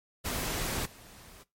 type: noise with level steps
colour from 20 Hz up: pink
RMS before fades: -33 / -52 dBFS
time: 0.24-1.44 s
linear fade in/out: 20 ms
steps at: 0.85 s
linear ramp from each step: 10 ms
effects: noise-tail reverb RT60 0.2 s tail -19 dB re dry + MP3 64 kbps